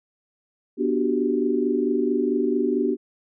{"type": "chord", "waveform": "sine", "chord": "G major seventh", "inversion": "first", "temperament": "just", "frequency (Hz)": [245, 294, 367.5, 392], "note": ["B3", "D4", "F#4", "G4"], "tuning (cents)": [-14, 2, -12, 0], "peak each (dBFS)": -25, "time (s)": [0.77, 2.97], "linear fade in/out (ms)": 50, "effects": []}